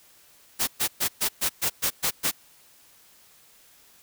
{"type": "noise bursts", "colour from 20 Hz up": "white", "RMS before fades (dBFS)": -24, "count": 9, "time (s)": [0.59, 2.315], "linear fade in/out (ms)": 20, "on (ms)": 85, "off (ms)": 120, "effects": ["white hiss -56 dBFS RMS until 4.02 s"]}